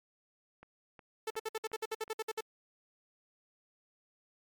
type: click train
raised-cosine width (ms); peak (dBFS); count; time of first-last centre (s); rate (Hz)
0.5; -37; 5; 0.63-2.079; 2.76
type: tone bursts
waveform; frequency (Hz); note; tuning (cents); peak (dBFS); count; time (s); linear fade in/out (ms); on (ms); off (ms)
sawtooth; 440; A4; 0; -30; 13; 1.27-2.408; 5; 34; 58
effects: MP3 96 kbps